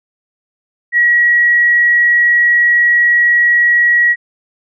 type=tone; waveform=sine; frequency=1914 Hz; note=A#6; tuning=45 cents sharp; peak=-7 dBFS; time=0.92-4.16 s; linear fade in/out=50 ms; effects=none